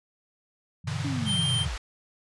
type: chord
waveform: sine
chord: E minor seventh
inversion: first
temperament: equal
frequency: 98 / 123.47 / 146.83 / 164.81 Hz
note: G2 / B2 / D3 / E3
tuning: 0 / 0 / 0 / 0 cents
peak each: -34 / -33 / -33 / -37 dBFS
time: 0.84-1.69 s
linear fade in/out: 20 ms
type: band-pass noise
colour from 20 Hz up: pink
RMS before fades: -40 dBFS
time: 0.87-1.78 s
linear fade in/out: 5 ms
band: 740 to 5900 Hz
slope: 12 dB/octave
type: linear sweep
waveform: sine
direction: down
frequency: 293.7 to 41.2 Hz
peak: -30 dBFS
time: 1.04-1.77 s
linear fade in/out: 10 ms
type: tone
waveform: square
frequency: 3152 Hz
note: G7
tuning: 9 cents sharp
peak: -26 dBFS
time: 1.25-1.66 s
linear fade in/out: 50 ms
effects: resampled to 24000 Hz